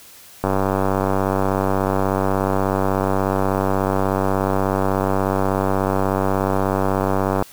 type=click train; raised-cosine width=1 ms; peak=-5 dBFS; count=675; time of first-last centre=0.44-7.424 s; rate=96.5 Hz; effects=white hiss -44 dBFS RMS until 7.52 s